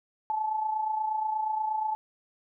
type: tone with amplitude modulation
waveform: sine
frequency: 866 Hz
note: A5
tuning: 28 cents flat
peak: -24 dBFS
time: 0.3-1.95 s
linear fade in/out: 0 ms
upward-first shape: sine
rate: 28.4 Hz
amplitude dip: 55%
effects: none